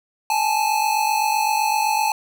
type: tone pair together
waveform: square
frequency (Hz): 826.2 / 874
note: G#5 / A5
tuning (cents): -9 / -12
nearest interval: minor second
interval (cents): 97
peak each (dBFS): -23 / -20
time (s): 0.3-2.12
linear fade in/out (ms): 2
effects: none